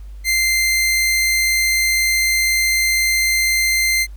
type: tone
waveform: sawtooth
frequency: 2086 Hz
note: C7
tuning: 6 cents flat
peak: -11 dBFS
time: 0.24-4.07 s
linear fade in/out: 50 ms
effects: added 50 Hz sine -31 dBFS peak until 4.16 s + pink hiss -56 dBFS RMS until 4.16 s